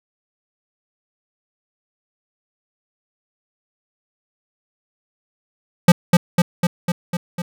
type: tone with echo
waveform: square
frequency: 174.61 Hz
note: F3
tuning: in tune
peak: -5 dBFS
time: 5.88-5.92 s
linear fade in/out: 5 ms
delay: 250 ms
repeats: 6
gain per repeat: -3 dB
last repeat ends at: 7.42 s
effects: none